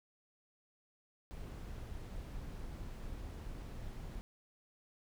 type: noise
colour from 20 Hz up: brown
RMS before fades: -45 dBFS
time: 1.31-4.21 s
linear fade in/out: 0 ms
effects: none